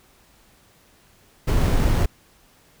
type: noise with sample-and-hold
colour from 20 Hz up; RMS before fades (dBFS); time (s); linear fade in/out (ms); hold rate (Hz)
brown; -18; 1.47-2.06; 10; 7350
effects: pink hiss -56 dBFS RMS until 2.8 s